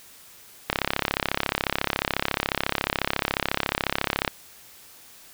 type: click train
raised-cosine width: 0.3 ms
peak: -5 dBFS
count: 123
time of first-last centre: 0.7-4.278 s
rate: 34.1 Hz
effects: white hiss -49 dBFS RMS until 5.33 s